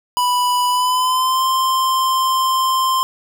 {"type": "tone with pitch glide", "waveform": "square", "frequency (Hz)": [987.8, 1046.5], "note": ["B5", "C6"], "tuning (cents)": [0, 0], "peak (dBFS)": -15, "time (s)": [0.17, 3.03], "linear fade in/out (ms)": 0, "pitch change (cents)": 100, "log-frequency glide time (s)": [0.68, 1.44], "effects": []}